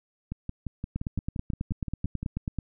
two click trains, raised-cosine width 5 ms, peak -20 / -17 dBFS, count 12 / 16, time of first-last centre 0.32-2.23 / 0.96-2.587 s, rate 5.76 / 9.22 Hz, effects none

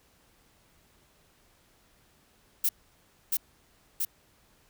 violet noise with echo, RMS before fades -25 dBFS, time 2.64-2.69 s, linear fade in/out 5 ms, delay 680 ms, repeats 2, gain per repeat -2 dB, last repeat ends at 4.05 s, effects pink hiss -64 dBFS RMS until 4.69 s

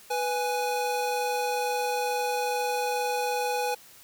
square tone pair together, 493.9 / 830.6 Hz, B4 / G#5, 0 / 0 cents, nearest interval major sixth, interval 900 cents, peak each -30 / -29 dBFS, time 0.1-3.75 s, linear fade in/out 10 ms, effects white hiss -52 dBFS RMS until 4.03 s

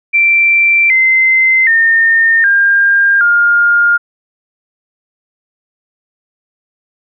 sine tone with pitch steps, 2349 / 2069 / 1821.8 / 1604.4 / 1413 Hz, D7 / C7 / A#6 / G6 / F6, 0 / -20 / -40 / +40 / +20 cents, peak -6 dBFS, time 0.13-3.98 s, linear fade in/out 20 ms, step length 770 ms, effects none

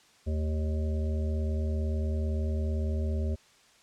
harmonic tone with a mistuned harmonic, 77.78 Hz, D#2, in tune, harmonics 1 / 3 / 5 / 7 / 8, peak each -27 / -37 / -41 / -44 / -45 dBFS, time 0.26-3.36 s, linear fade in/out 20 ms, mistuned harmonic 3, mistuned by -70 cents, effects white hiss -60 dBFS RMS until 3.82 s + low-pass 7000 Hz 12 dB/octave

